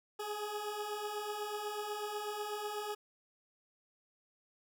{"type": "beating tone pair", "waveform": "20% pulse", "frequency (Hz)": [412.6, 420.7], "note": ["G#4", "G#4"], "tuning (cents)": [-11, 22], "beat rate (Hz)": 8.1, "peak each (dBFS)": [-39, -34], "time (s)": [0.19, 2.95], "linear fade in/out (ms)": 10, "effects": []}